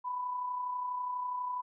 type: tone with amplitude modulation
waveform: sine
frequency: 994 Hz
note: B5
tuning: 11 cents sharp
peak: -31 dBFS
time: 0.04-1.62 s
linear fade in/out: 20 ms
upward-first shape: sine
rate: 32.2 Hz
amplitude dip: 40%
effects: none